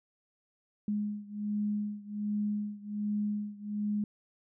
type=beating tone pair; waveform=sine; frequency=207.7 / 209 Hz; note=G#3 / G#3; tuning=0 / +11 cents; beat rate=1.3 Hz; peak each=-33 / -35 dBFS; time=0.88-4.04 s; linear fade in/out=2 ms; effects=none

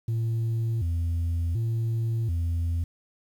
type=tone with vibrato; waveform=sine; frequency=98 Hz; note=G2; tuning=in tune; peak=-21 dBFS; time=0.08-2.84 s; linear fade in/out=5 ms; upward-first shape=square; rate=0.68 Hz; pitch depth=260 cents each way; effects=tanh soft clip ceiling -23 dBFS + 9-bit

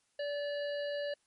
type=harmonic tone; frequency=578 Hz; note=D5; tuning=28 cents flat; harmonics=1 / 3 / 5 / 7 / 8; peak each=-34 / -44 / -48 / -51 / -52 dBFS; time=0.19-1.14 s; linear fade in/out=5 ms; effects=white hiss -75 dBFS RMS until 1.26 s + MP3 48 kbps

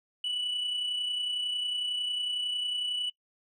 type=tone pair together; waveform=sine; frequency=2929 / 2960 Hz; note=F#7 / F#7; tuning=-18 / 0 cents; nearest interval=unison; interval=18 cents; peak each=-37 / -27 dBFS; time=0.24-3.1 s; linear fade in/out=5 ms; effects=noise-tail reverb RT60 0.1 s tail -24 dB re dry + tanh soft clip ceiling -27 dBFS

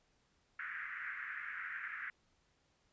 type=band-pass noise; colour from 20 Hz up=white; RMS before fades=-44 dBFS; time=0.59-2.1 s; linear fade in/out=2 ms; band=1400 to 2000 Hz; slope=48 dB/octave; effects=pink hiss -75 dBFS RMS until 2.92 s + resampled to 16000 Hz

